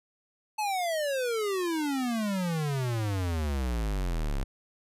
square exponential sweep, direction down, 874 to 32.33 Hz, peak -28 dBFS, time 0.58-4.44 s, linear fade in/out 10 ms, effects resampled to 32000 Hz

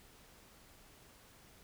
silence, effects pink hiss -61 dBFS RMS until 1.63 s

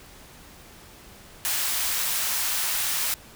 white high-pass noise, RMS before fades -26 dBFS, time 1.45-3.14 s, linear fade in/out 0 ms, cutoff 860 Hz, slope 12 dB/octave, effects pink hiss -48 dBFS RMS until 3.35 s

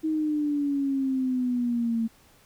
sine exponential sweep, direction down, 317.1 to 224.8 Hz, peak -23 dBFS, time 0.03-2.08 s, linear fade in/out 20 ms, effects pink hiss -58 dBFS RMS until 2.45 s

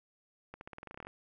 accelerating click train, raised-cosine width 0.5 ms, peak -30 dBFS, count 14, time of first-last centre 0.54-1.07 s, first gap 71 ms, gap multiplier 0.9, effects none

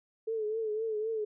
sine tone with vibrato, 436.9 Hz, A4, 12 cents flat, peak -30 dBFS, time 0.27-1.25 s, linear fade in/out 10 ms, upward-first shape triangle, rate 3.9 Hz, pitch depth 73 cents each way, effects none

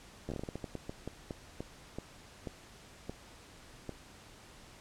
slowing click train, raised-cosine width 2 ms, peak -25 dBFS, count 19, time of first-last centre 0.29-3.893 s, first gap 12 ms, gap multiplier 1.28, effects pink hiss -55 dBFS RMS until 4.8 s + low-pass 9000 Hz 12 dB/octave

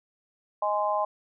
sine chord, Ab major, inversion second, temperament just, 623 / 830.6 / 1038.3 Hz, Eb5 / Ab5 / C6, +2 / 0 / -14 cents, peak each -28 dBFS, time 0.62-1.05 s, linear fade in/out 5 ms, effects none

